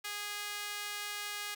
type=tone with high-pass filter; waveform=sawtooth; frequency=412.7 Hz; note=G#4; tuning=11 cents flat; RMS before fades=-40 dBFS; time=0.04-1.55 s; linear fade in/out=10 ms; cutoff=1800 Hz; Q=0.82; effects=none